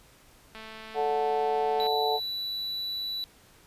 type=click train; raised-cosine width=0.3 ms; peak=-28 dBFS; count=291; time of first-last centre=0.55-1.868 s; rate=220 Hz
type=harmonic tone; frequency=146.6 Hz; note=D3; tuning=3 cents flat; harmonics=3 / 4 / 5 / 6; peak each=-28 / -38 / -28 / -31 dBFS; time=0.94-2.2 s; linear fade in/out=50 ms
type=tone; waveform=triangle; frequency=3951 Hz; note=B7; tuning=in tune; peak=-29 dBFS; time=1.8-3.24 s; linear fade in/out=0 ms
effects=pink hiss -57 dBFS RMS until 3.66 s + resampled to 32000 Hz